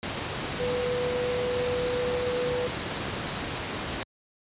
sine tone in noise, 493.9 Hz, B4, in tune, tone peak -26 dBFS, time 0.6-2.67 s, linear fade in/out 0 ms, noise pink, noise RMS -31 dBFS, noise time 0.03-4.03 s, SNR +2 dB, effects high-pass 80 Hz 12 dB/octave + resampled to 8000 Hz

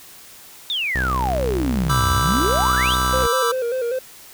sine exponential two-way sweep, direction down then up, 3729 to 80.5 to 3729 Hz, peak -20 dBFS, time 0.7-2.95 s, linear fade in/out 0 ms, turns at 2.12 s
sawtooth tone with pitch glide, 63.8 to 63.32 Hz, C2 to B1, -43 to +44 cents, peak -18 dBFS, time 0.95-3.27 s, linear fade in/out 5 ms, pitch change -13 cents, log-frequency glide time 2.32-2.38 s
square chord, E minor seventh, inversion second, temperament equal, 987.8 / 1174.7 / 1318.5 / 1568 Hz, B5 / D6 / E6 / G6, 0 / 0 / 0 / 0 cents, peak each -27 / -24 / -23 / -28 dBFS, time 1.89-3.52 s, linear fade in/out 10 ms
triangle tone with vibrato, 493.9 Hz, B4, in tune, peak -18 dBFS, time 3.13-3.99 s, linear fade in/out 5 ms, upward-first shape square, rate 5.1 Hz, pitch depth 80 cents each way
effects white hiss -43 dBFS RMS until 4.33 s

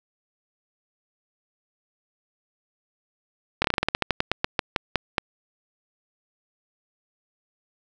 slowing click train, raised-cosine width 0.3 ms, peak -4 dBFS, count 18, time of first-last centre 3.62-5.182 s, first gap 24 ms, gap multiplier 1.15, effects none

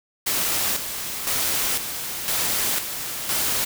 white noise with tremolo, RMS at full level -23 dBFS, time 0.26-3.65 s, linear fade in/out 10 ms, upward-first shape square, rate 0.99 Hz, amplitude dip 55%, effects none

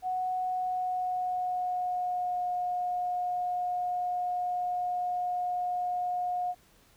sine tone with pitch glide, 738 to 719.1 Hz, F#5 to F#5, -5 to -50 cents, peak -28 dBFS, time 0.02-6.55 s, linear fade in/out 50 ms, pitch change -45 cents, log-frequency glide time 0.34-2.5 s, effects pink hiss -62 dBFS RMS until 6.96 s

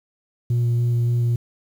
sine tone with vibrato, 119.3 Hz, A#2, 41 cents sharp, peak -14 dBFS, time 0.5-1.36 s, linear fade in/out 5 ms, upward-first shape square, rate 3.5 Hz, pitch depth 9 cents each way, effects tanh soft clip ceiling -16 dBFS + 8-bit

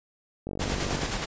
click train, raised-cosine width 2 ms, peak -20 dBFS, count 28, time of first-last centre 0.47-1.034 s, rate 47.9 Hz
pink noise with tremolo, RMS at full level -29 dBFS, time 0.59-1.26 s, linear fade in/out 20 ms, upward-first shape square, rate 9.5 Hz, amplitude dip 35%
effects resampled to 16000 Hz

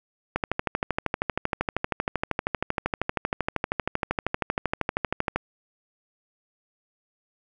click train, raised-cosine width 0.5 ms, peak -9 dBFS, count 65, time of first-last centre 0.36-5.36 s, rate 12.8 Hz, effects none

